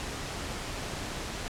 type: noise with amplitude modulation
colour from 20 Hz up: pink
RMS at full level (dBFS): -35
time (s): 0-1.48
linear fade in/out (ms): 0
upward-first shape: sine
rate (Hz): 187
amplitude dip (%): 25
effects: low-pass 8000 Hz 12 dB/octave